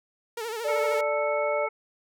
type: tone with vibrato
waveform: sawtooth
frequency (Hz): 451.8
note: A4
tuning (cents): +46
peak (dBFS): -27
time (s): 0.37-1.01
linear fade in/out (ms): 5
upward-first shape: sine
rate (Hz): 13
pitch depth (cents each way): 93
type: tone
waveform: sine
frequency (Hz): 588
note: D5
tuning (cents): +2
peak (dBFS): -25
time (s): 0.64-1.67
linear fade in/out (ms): 20
type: harmonic tone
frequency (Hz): 440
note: A4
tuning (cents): 0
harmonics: 1 / 2 / 3 / 5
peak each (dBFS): -33 / -33 / -33 / -33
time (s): 0.68-1.69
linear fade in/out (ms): 10
effects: none